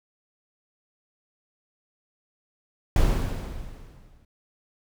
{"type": "noise with exponential decay", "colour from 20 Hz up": "brown", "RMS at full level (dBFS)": -17, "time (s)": [2.96, 4.25], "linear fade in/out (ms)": 2, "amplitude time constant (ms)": 280, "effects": []}